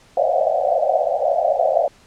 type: band-pass noise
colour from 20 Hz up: white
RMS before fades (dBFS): -18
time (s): 0.17-1.88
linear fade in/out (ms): 2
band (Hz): 530 to 740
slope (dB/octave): 96
effects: pink hiss -51 dBFS RMS until 2.06 s + low-pass 8000 Hz 12 dB/octave